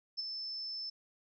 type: tone with ADSR envelope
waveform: sine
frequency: 5274 Hz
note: E8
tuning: in tune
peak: -32 dBFS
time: 0.17-0.9 s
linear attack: 23 ms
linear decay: 19 ms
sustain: -6 dB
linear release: 7 ms
effects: none